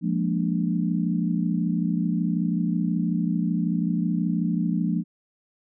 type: chord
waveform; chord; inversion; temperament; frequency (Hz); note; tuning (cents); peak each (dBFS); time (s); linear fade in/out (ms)
sine; Bb dominant seventh; second; equal; 174.61 / 207.7 / 233.1 / 293.7; F3 / Ab3 / Bb3 / D4; 0 / 0 / 0 / 0; -24 / -28 / -28 / -30; 0.01-5.04; 50
effects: none